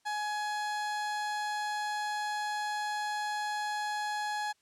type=tone; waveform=30% pulse; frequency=840 Hz; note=G#5; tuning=19 cents sharp; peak=-29 dBFS; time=0.05-4.53 s; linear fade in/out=20 ms; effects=white hiss -72 dBFS RMS until 4.61 s + low-pass 8000 Hz 12 dB/octave